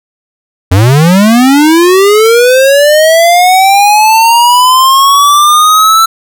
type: linear sweep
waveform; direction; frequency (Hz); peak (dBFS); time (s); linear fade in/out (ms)
square; up; 86.2 to 1335; -3; 0.71-6.06; 10
effects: none